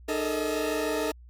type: tone cluster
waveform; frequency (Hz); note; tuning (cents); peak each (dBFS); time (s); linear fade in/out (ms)
40% pulse; 303.6 / 428.5 / 455.1 / 633; D#4 / A4 / A#4 / D#5; -42 / -46 / -42 / +30; -31; 0.08-1.12; 10
effects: added 60 Hz sine -46 dBFS peak until 1.29 s + MP3 64 kbps